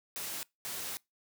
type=noise bursts at uneven times; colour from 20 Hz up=white; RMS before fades=-39 dBFS; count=2; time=0.16-0.43 / 0.65-0.97 s; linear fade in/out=0 ms; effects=noise-tail reverb RT60 0.2 s tail -24 dB re dry + high-pass 100 Hz 12 dB/octave

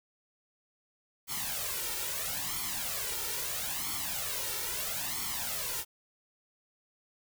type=noise with flanger; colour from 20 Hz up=white; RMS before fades=-35 dBFS; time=1.27-5.85 s; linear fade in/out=50 ms; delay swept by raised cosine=0.91 to 2.21 ms; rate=0.76 Hz; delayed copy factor=+0.75; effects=none

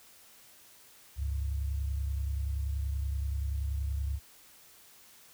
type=tone pair together; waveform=sine; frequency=69.6 / 100.09 Hz; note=C#2 / G2; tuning=+8 / +37 cents; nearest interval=tritone; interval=629 cents; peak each=-30 / -39 dBFS; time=1.16-4.2 s; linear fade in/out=50 ms; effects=white hiss -57 dBFS RMS until 5.33 s

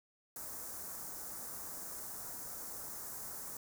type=band-stop noise; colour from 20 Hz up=white; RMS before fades=-45 dBFS; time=0.36-3.57 s; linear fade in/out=2 ms; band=1500 to 6000 Hz; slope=24 dB/octave; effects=none

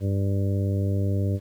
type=harmonic tone; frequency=98.6 Hz; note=G2; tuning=11 cents sharp; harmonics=1 / 2 / 3 / 4 / 5 / 6; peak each=-22 / -31 / -33 / -36 / -37 / -38 dBFS; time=0-1.4 s; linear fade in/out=50 ms; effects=9-bit

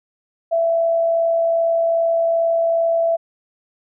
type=tone with amplitude modulation; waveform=sine; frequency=666 Hz; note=E5; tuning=18 cents sharp; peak=-13 dBFS; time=0.51-3.17 s; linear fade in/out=20 ms; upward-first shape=sine; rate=62.5 Hz; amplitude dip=30%; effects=none

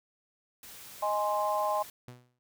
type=noise; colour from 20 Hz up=white; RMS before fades=-48 dBFS; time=0.63-1.9 s; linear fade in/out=2 ms
type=chord; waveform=sine; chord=Ab major; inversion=second; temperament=equal; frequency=622.3 / 830.6 / 1046.5 Hz; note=Eb5 / Ab5 / C6; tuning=0 / 0 / 0 cents; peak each=-31 dBFS; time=1.02-1.83 s; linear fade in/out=10 ms
type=tone with exponential decay; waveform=sawtooth; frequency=123.47 Hz; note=B2; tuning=in tune; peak=-38 dBFS; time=2.08-2.39 s; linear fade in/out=0 ms; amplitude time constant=66 ms
effects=none

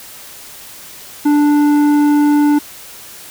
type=tone with tanh clipping; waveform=sine; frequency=293.7 Hz; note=D4; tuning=in tune; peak=-10 dBFS; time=1.25-2.59 s; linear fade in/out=10 ms; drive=10 dB; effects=white hiss -35 dBFS RMS until 3.3 s

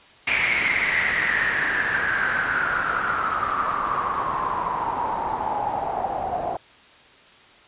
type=noise with low-pass filter sweep; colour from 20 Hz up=white; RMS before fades=-24 dBFS; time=0.27-6.57 s; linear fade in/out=5 ms; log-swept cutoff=2300 to 700 Hz; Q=8.9; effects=white hiss -50 dBFS RMS until 7.67 s + resampled to 8000 Hz

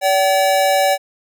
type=tone pair together; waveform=square; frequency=573 / 764.1 Hz; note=D5 / G5; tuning=-43 / -44 cents; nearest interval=perfect fourth; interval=499 cents; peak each=-16 dBFS; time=0.01-0.98 s; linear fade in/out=50 ms; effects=none

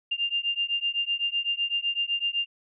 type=beating tone pair; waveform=sine; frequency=2794 / 2801.9 Hz; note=F7 / F7; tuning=0 / +5 cents; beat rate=7.9 Hz; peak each=-28 dBFS; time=0.11-2.46 s; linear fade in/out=10 ms; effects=none

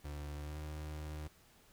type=tone with pitch glide; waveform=35% pulse; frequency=73.42 to 76.23 Hz; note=D2 to D#2; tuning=0 to -35 cents; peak=-40 dBFS; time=0.04-1.28 s; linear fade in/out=10 ms; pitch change=+65 cents; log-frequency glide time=0.35-0.58 s; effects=pink hiss -65 dBFS RMS until 1.72 s

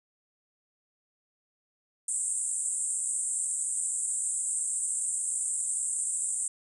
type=band-pass noise; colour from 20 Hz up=pink; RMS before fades=-31 dBFS; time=2.08-6.48 s; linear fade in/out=2 ms; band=7600 to 9200 Hz; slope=96 dB/octave; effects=none

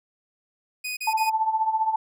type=tone bursts; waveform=sawtooth; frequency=2489 Hz; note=D#7; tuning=in tune; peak=-25 dBFS; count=3; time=0.84-1.3 s; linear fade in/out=10 ms; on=130 ms; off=35 ms
type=tone with tremolo; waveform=sine; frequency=880 Hz; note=A5; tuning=in tune; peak=-17 dBFS; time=1.07-1.96 s; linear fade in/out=5 ms; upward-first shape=triangle; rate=15 Hz; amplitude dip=80%
effects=none

